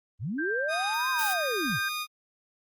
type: linear two-way sweep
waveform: sine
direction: up then down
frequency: 77.78 to 1064 to 77.78 Hz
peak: -29 dBFS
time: 0.19-1.8 s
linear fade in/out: 50 ms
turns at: 1.1 s
type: tone with tremolo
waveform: sine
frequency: 1578 Hz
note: G6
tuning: 11 cents sharp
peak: -28 dBFS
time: 0.38-1.89 s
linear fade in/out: 10 ms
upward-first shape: sine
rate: 1.5 Hz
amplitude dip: 50%
type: tone with pitch glide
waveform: 15% pulse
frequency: 1239 to 1226.9 Hz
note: D#6 to D#6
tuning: -8 to -25 cents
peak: -24 dBFS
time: 0.68-2.07 s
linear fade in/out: 50 ms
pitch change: -17 cents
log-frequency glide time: 1.29-1.51 s
type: noise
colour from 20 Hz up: blue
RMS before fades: -34 dBFS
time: 1.18-1.34 s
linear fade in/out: 10 ms
effects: Opus 32 kbps